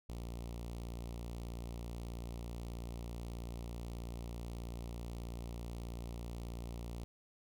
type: tone with notch filter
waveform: sawtooth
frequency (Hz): 58.4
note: A#1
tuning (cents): +4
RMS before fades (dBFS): -44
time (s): 0.09-7.04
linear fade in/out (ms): 0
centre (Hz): 1600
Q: 1
effects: none